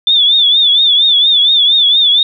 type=tone with vibrato; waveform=sine; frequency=3520 Hz; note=A7; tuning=in tune; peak=-6 dBFS; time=0.07-2.23 s; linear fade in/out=2 ms; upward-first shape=triangle; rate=4.3 Hz; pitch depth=110 cents each way; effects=none

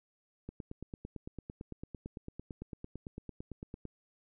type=click train; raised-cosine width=3 ms; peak=-29 dBFS; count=31; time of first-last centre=0.49-3.853 s; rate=8.92 Hz; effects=none

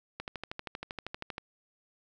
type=click train; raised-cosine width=0.3 ms; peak=-21 dBFS; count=16; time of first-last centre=0.2-1.381 s; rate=12.7 Hz; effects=none

